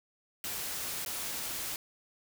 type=noise with dropouts; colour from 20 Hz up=white; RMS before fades=-37 dBFS; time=0.44-1.76 s; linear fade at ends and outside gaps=1 ms; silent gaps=1.049-1.061 s; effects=none